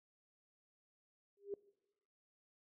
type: tone with exponential growth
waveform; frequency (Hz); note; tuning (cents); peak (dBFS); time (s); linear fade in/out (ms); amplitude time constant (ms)
sine; 402.4; G4; +45; -36; 1.37-1.54; 2; 35
effects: noise-tail reverb RT60 1.0 s tail -22 dB re dry